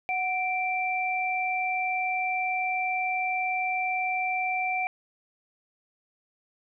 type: tone pair together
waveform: sine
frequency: 739.9 / 2349 Hz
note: F#5 / D7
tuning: 0 / 0 cents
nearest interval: octave + minor sixth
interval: 2000 cents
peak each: -28 dBFS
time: 0.09-4.87 s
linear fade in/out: 0 ms
effects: none